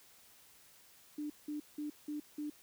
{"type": "tone bursts", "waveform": "sine", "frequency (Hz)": 297.7, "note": "D4", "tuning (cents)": 24, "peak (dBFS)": -37, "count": 5, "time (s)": [1.18, 2.5], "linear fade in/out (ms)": 5, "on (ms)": 120, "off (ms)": 180, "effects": ["white hiss -62 dBFS RMS until 2.62 s"]}